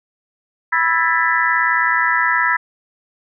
sine tone cluster, 984 / 1323 / 1648 / 1767 / 1981 Hz, B5 / E6 / G#6 / A6 / B6, -7 / +6 / -14 / +7 / +5 cents, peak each -20 dBFS, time 0.72-2.57 s, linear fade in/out 10 ms, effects none

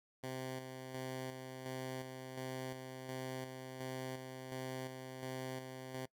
10% pulse tone with tremolo, 130 Hz, C3, 11 cents flat, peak -33 dBFS, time 0.23-6.06 s, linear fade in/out 10 ms, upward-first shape square, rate 1.4 Hz, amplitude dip 45%, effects noise-tail reverb RT60 0.1 s tail -22 dB re dry

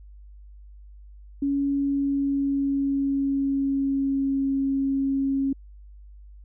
sine tone with pitch glide, 280 to 272.5 Hz, C#4 to C#4, +18 to -29 cents, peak -21 dBFS, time 1.42-5.53 s, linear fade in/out 5 ms, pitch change -47 cents, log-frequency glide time 1.69-4.5 s, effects added 50 Hz sine -43 dBFS peak until 6.44 s

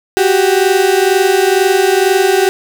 35% pulse tone pair together, 371.5 / 393.6 Hz, F#4 / G4, +7 / +7 cents, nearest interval minor second, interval 100 cents, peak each -10 dBFS, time 0.17-2.49 s, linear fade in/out 0 ms, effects none

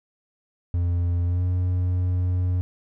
triangle tone with pitch glide, 87.1 to 90.28 Hz, F2 to F#2, -4 to -42 cents, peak -18 dBFS, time 0.74-2.61 s, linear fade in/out 0 ms, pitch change +62 cents, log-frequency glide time 1.25-1.43 s, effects none

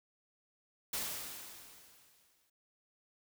white noise with exponential decay, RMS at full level -36 dBFS, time 0.93-2.5 s, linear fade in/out 5 ms, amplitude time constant 340 ms, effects none

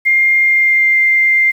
sine tone with pitch glide, 2116 to 2097 Hz, C7 to C7, +19 to +3 cents, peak -8 dBFS, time 0.05-1.52 s, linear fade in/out 20 ms, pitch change -16 cents, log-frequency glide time 0.42-0.94 s, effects 7-bit

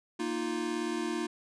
square chord, Bb suspended fourth, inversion none, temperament equal, 233.1 / 311.1 / 349.2 Hz, Bb3 / Eb4 / F4, 0 / 0 / 0 cents, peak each -38 / -36 / -35 dBFS, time 0.19-1.27 s, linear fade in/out 10 ms, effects resampled to 22050 Hz

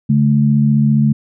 sine tone pair together, 141.7 / 216.7 Hz, C#3 / A3, +38 / -26 cents, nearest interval perfect fifth, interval 736 cents, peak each -12 dBFS, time 0.09-1.13 s, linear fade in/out 10 ms, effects none

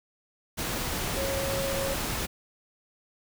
sine tone in noise, 546 Hz, C#5, 26 cents flat, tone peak -30 dBFS, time 1.16-1.95 s, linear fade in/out 20 ms, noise pink, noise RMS -31 dBFS, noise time 0.57-2.27 s, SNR -2 dB, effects none

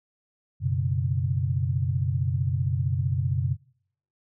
sine chord, F# suspended fourth, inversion none, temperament just, 92.5 / 123.33 / 138.75 Hz, F#2 / B2 / C#3, 0 / -2 / +2 cents, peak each -27 dBFS, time 0.6-3.57 s, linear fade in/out 50 ms, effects noise-tail reverb RT60 0.7 s tail -26 dB re dry

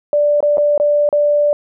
sine tone with dropouts, 587.3 Hz, D5, in tune, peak -10 dBFS, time 0.13-1.53 s, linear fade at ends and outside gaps 1 ms, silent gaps 0.405-0.427 / 0.572-0.581 / 0.778-0.799 / 1.09-1.127 s, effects none

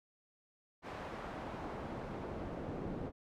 brown noise with band-pass filter sweep, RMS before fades -43 dBFS, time 0.82-3.12 s, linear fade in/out 50 ms, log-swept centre 1200 to 380 Hz, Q 0.71, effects none

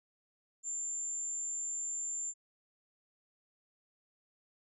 sine tone, 7250 Hz, A#8, 49 cents flat, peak -35 dBFS, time 0.63-2.34 s, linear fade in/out 50 ms, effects none

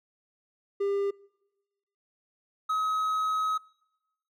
triangle tone pair in turn, 399.4 / 1273.9 Hz, G4 / D#6, +32 / +40 cents, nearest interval octave + minor sixth, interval 2008 cents, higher second, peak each -23 dBFS, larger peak neither, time 0.8-1.11 / 2.69-3.58 s, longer second, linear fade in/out 10 ms, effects noise-tail reverb RT60 1.0 s tail -25 dB re dry

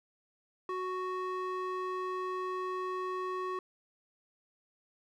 square tone with band-pass filter, 370 Hz, F#4, in tune, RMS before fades -36 dBFS, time 0.69-3.59 s, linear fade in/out 2 ms, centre 870 Hz, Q 2.3, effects none

